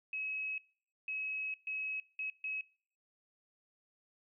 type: tone bursts at uneven times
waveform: sine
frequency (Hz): 2562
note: E7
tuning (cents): -50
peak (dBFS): -36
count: 5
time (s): 0.13-0.58 / 1.08-1.54 / 1.67-2 / 2.19-2.3 / 2.44-2.61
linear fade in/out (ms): 2
effects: noise-tail reverb RT60 0.5 s tail -24 dB re dry